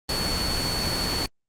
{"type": "tone in noise", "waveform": "sine", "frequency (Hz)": 4435, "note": "C#8", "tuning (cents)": 0, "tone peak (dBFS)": -27, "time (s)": [0.09, 1.26], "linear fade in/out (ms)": 2, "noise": "pink", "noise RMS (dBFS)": -27, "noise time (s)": [0.09, 1.26], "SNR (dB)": -3, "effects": ["low-pass 12000 Hz 12 dB/octave", "Opus 24 kbps"]}